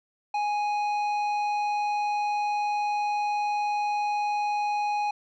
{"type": "tone with tanh clipping", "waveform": "sine", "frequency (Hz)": 830.6, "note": "G#5", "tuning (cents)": 0, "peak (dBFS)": -26, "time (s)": [0.34, 5.11], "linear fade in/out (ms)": 5, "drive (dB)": 10, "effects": []}